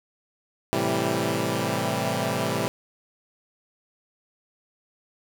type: chord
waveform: 10% pulse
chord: A minor seventh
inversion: none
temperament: equal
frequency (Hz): 110 / 130.81 / 164.81 / 196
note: A2 / C3 / E3 / G3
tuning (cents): 0 / 0 / 0 / 0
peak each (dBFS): -21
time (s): 0.73-2.68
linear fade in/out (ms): 0
effects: none